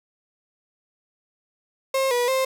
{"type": "tone with pitch steps", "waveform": "35% pulse", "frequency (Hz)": [534, 486.2, 526], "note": ["C5", "B4", "C5"], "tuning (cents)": [35, -27, 9], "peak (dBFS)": -18, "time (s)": [1.94, 2.45], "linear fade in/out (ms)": 5, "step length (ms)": 170, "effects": []}